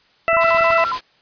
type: harmonic tone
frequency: 663 Hz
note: E5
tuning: 10 cents sharp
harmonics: 1 / 2 / 3 / 4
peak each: -16 / -19 / -21 / -22 dBFS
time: 0.28-0.84 s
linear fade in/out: 0 ms
type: tone with vibrato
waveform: sine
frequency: 1174.7 Hz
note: D6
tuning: in tune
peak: -19 dBFS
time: 0.3-0.99 s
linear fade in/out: 50 ms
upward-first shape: square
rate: 7.3 Hz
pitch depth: 250 cents each way
type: clicks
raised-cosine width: 3 ms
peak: -24 dBFS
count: 6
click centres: 0.331 / 0.367 / 0.444 / 0.547 / 0.609 / 0.704 s
type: noise with tremolo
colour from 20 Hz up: white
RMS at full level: -26 dBFS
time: 0.4-1.01 s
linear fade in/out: 20 ms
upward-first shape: triangle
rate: 13 Hz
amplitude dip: 45%
effects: white hiss -56 dBFS RMS until 1.21 s + resampled to 11025 Hz